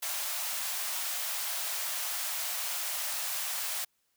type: high-pass noise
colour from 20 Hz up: white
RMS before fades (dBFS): -34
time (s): 0.02-3.85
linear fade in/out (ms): 10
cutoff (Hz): 590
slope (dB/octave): 48
effects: white hiss -75 dBFS RMS until 4.16 s